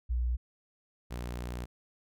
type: tone pair in turn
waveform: sine / sawtooth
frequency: 60.4 / 60.4 Hz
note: B1 / B1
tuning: -38 / -38 cents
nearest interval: unison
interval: 0 cents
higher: neither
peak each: -27 / -32 dBFS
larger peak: first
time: 0.09-0.37 / 1.1-1.66 s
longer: second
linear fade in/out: 20 ms
effects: none